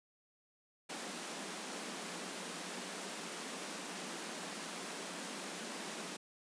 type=high-pass noise; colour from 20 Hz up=pink; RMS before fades=-44 dBFS; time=0.89-6.17 s; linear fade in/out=10 ms; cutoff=170 Hz; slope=96 dB/octave; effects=resampled to 22050 Hz